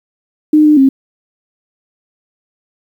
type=tone with pitch steps; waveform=sine; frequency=305 / 301.7 / 268.9 Hz; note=D#4 / D4 / C4; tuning=-34 / +47 / +47 cents; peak=-4 dBFS; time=0.53-0.89 s; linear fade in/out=5 ms; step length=120 ms; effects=7-bit